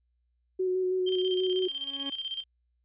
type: tone with vibrato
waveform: sine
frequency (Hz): 370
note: F#4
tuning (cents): 0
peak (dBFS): -25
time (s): 0.59-1.68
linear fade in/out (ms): 10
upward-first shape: square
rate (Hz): 6.2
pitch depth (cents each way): 14
type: tone with tremolo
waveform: sine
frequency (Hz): 3153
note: G7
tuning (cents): +9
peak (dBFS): -30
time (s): 1.06-2.44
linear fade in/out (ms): 20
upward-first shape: square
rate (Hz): 16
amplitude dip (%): 65
type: tone with exponential growth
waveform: 40% pulse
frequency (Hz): 277.2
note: C#4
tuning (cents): 0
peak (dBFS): -34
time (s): 1.5-2.1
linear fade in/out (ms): 5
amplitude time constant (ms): 130
effects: added 60 Hz sine -70 dBFS peak until 2.84 s + resampled to 8000 Hz